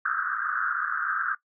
white band-pass noise, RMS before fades -28 dBFS, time 0.05-1.35 s, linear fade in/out 5 ms, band 1200 to 1600 Hz, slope 96 dB/octave, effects noise-tail reverb RT60 0.1 s tail -18 dB re dry

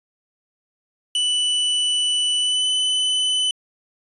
45% pulse tone with pitch glide, 2975 to 3010 Hz, F#7 to F#7, +9 to +29 cents, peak -18 dBFS, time 1.15-3.51 s, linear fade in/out 2 ms, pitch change +20 cents, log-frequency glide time 2.39-2.67 s, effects resampled to 24000 Hz

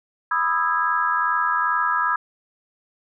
sine chord, E major seventh, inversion second, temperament just, 988.9 / 1236.1 / 1318.5 / 1648.1 Hz, B5 / D#6 / E6 / G#6, +2 / -12 / 0 / -14 cents, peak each -24 dBFS, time 0.31-2.16 s, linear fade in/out 5 ms, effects none

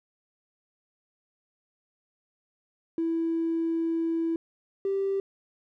triangle tone pair in turn, 329.6 / 391.2 Hz, E4 / G4, 0 / -4 cents, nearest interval minor third, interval 296 cents, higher second, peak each -21 dBFS, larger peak neither, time 2.98-4.36 / 4.85-5.2 s, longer first, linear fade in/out 2 ms, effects tanh soft clip ceiling -22 dBFS

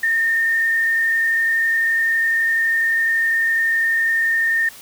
sine tone with frequency modulation, 1822 Hz, A#6, 40 cents flat, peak -15 dBFS, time 0.03-4.69 s, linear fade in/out 5 ms, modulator 31.9 Hz, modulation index 0.76, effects white hiss -41 dBFS RMS until 4.81 s

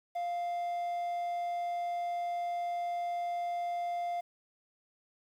triangle tone with quantisation, 698 Hz, F5, 1 cent flat, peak -30 dBFS, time 0.15-4.21 s, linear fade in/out 10 ms, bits 10, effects none

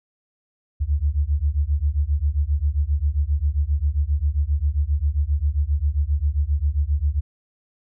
sine beating tone pair, 69.3 / 76.8 Hz, C#2 / D#2, 0 / -22 cents, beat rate 7.5 Hz, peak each -21 dBFS, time 0.8-7.21 s, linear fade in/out 20 ms, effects none

